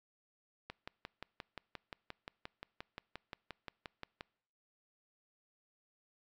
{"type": "click train", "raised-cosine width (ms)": 0.3, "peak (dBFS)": -27, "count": 21, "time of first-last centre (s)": [0.7, 4.209], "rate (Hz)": 5.7, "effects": ["noise-tail reverb RT60 0.7 s tail -25 dB re dry"]}